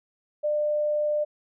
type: tone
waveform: sine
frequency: 598 Hz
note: D5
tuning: 31 cents sharp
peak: -22 dBFS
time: 0.43-1.25 s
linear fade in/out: 20 ms
effects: none